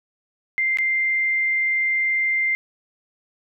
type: tone with dropouts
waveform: sine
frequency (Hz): 2093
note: C7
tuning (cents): 0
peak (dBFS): -18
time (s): 0.58-2.55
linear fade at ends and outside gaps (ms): 0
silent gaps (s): 0.772-0.786
effects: none